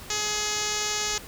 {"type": "tone with low-pass filter", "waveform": "5% pulse", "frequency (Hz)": 420.9, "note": "G#4", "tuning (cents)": 23, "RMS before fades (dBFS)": -28, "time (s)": [0.1, 1.18], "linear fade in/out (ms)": 2, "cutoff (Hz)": 6900, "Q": 6.5, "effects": ["pink hiss -43 dBFS RMS until 1.27 s"]}